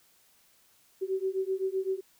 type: beating tone pair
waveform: sine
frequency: 377.5 / 385.3 Hz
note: F#4 / G4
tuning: +35 / -30 cents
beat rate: 7.8 Hz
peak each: -31 dBFS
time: 1.01-2.01 s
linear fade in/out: 20 ms
effects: white hiss -64 dBFS RMS until 2.19 s